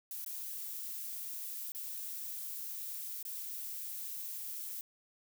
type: noise with dropouts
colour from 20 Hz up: violet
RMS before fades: -42 dBFS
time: 0.11-4.81 s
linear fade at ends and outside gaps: 1 ms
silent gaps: 0.246-0.262 / 1.72-1.748 / 3.228-3.251 s
effects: none